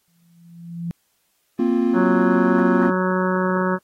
sine tone with exponential growth, 170 Hz, F3, 46 cents flat, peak -22 dBFS, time 0.08-0.91 s, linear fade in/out 0 ms, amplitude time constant 180 ms
triangle chord, Bb suspended second, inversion none, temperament just, 233.1 / 262.2 / 349.6 Hz, Bb3 / C4 / F4, 0 / +4 / +2 cents, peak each -18 / -19 / -19 dBFS, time 1.59-2.9 s, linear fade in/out 5 ms
harmonic tone, 185 Hz, F#3, in tune, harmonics 1 / 2 / 3 / 5 / 6 / 7 / 8 / 9, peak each -21 / -24 / -26 / -28 / -29 / -29 / -30 / -31 dBFS, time 1.93-3.79 s, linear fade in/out 50 ms
effects white hiss -67 dBFS RMS until 3.83 s + AAC 48 kbps

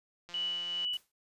click train, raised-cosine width 0.2 ms, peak -32 dBFS, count 98, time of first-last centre 0.29-0.847 s, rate 174 Hz
sine tone with tremolo, 2956 Hz, F#7, 2 cents flat, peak -30 dBFS, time 0.34-0.97 s, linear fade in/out 2 ms, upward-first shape triangle, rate 2.4 Hz, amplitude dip 45%
white noise with exponential decay, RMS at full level -48 dBFS, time 0.93-1.12 s, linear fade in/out 5 ms, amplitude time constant 41 ms
effects resampled to 32000 Hz

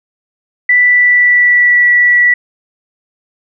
sine tone with pitch glide, 1975.5 to 1950.6 Hz, B6 to B6, 0 to -22 cents, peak -5 dBFS, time 0.69-2.34 s, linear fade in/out 5 ms, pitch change -22 cents, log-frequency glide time 0.79-1.84 s, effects none

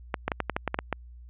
clicks, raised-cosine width 0.5 ms, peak -11 dBFS, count 10, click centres 0.142 / 0.28 / 0.318 / 0.403 / 0.497 / 0.565 / 0.677 / 0.744 / 0.789 / 0.927 s, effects added 60 Hz sine -44 dBFS peak until 1.29 s + resampled to 8000 Hz

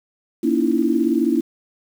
sine tone cluster, 235.9 / 282.6 / 318.4 / 337.2 Hz, A#3 / C#4 / D#4 / E4, +21 / +34 / +40 / +39 cents, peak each -21 dBFS, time 0.43-1.41 s, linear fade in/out 10 ms, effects 7-bit

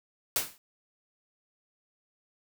white noise with exponential decay, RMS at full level -24 dBFS, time 0.36-0.58 s, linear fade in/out 1 ms, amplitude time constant 47 ms, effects none

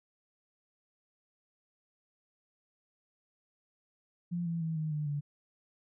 sine tone with pitch steps, 173.6 / 167.49 / 161.6 / 155.92 / 150.43 / 145.14 Hz, F3 / E3 / E3 / D#3 / D3 / D3, -10 / +28 / -34 / +4 / +42 / -20 cents, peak -31 dBFS, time 4.31-5.21 s, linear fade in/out 20 ms, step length 150 ms, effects none

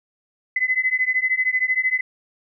sine beating tone pair, 2019 / 2032 Hz, B6 / B6, +38 / +49 cents, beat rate 13 Hz, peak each -21 dBFS, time 0.56-2.01 s, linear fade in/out 5 ms, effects none

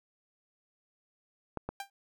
clicks, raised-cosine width 1 ms, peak -21 dBFS, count 2, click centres 1.573 / 1.69 s
sawtooth tone with exponential decay, 793 Hz, G5, 20 cents sharp, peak -30 dBFS, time 1.8-1.9 s, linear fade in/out 2 ms, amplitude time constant 21 ms
effects none

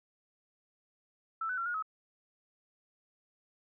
sine tone with pitch steps, 1324 / 1499 / 1366 / 1436 / 1280 Hz, E6 / F#6 / F6 / F6 / D#6, +7 / +22 / -39 / +48 / +49 cents, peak -32 dBFS, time 1.41-1.825 s, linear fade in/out 5 ms, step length 83 ms, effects none

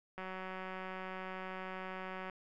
click train, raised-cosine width 0.5 ms, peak -29 dBFS, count 397, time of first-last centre 0.18-2.298 s, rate 187 Hz, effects none

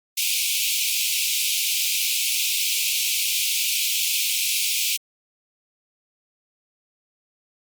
pink high-pass noise, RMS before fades -23 dBFS, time 0.17-4.97 s, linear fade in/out 10 ms, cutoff 2300 Hz, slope 96 dB/octave, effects Opus 32 kbps

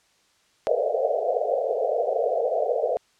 pink band-pass noise, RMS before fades -24 dBFS, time 0.67-2.97 s, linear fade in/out 0 ms, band 440 to 720 Hz, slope 96 dB/octave, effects white hiss -63 dBFS RMS until 3.19 s + low-pass 7000 Hz 12 dB/octave

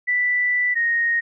sine tone pair in turn, 1976 / 1865.1 Hz, B6 / A#6, 0 / 0 cents, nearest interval minor second, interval 100 cents, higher first, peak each -17 dBFS, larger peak neither, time 0.07-0.75 / 0.75-1.21 s, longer first, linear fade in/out 20 ms, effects none

